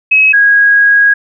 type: tone pair in turn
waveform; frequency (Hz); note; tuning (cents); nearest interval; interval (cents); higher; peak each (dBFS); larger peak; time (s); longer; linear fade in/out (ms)
sine; 2561 / 1646.6; D#7 / G#6; +49 / -15; minor sixth; 764; first; -4; neither; 0.11-0.33 / 0.33-1.14; second; 10
effects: none